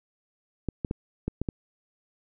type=clicks; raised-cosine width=3 ms; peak=-15 dBFS; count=6; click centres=0.687 / 0.848 / 0.911 / 1.28 / 1.416 / 1.488 s; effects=none